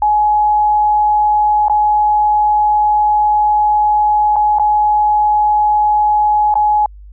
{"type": "tone with dropouts", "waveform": "sine", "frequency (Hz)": 842, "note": "G#5", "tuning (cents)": 24, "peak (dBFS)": -9, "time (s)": [0.02, 6.86], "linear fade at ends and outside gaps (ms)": 2, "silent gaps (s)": [[1.683, 1.697], [4.359, 4.364], [4.586, 4.596], [6.541, 6.554]], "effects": ["added 50 Hz sine -33 dBFS peak until 7.12 s"]}